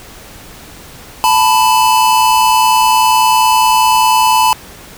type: tone pair together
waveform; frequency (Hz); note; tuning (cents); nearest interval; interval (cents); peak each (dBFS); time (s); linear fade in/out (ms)
square; 875 / 995; A5 / B5; -10 / +13; major second; 223; -11; 1.24-4.53; 0
effects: pink hiss -35 dBFS RMS until 4.97 s